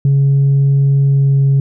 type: tone with pitch glide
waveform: sine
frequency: 138.59 to 137.55 Hz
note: C#3 to C#3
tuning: 0 to -13 cents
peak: -6 dBFS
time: 0.05-1.6 s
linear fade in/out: 2 ms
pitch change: -13 cents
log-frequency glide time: 1.02-1.42 s
effects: tanh soft clip ceiling -6 dBFS